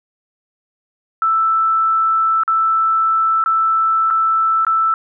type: tone with dropouts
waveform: sine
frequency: 1322 Hz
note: E6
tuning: 5 cents sharp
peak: -12 dBFS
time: 1.22-4.94 s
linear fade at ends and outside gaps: 1 ms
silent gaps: 2.435-2.478 / 3.44-3.46 / 4.103-4.108 / 4.649-4.667 s
effects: none